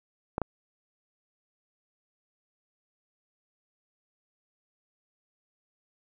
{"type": "clicks", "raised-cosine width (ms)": 1, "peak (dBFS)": -14, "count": 2, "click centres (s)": [0.381, 0.417], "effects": []}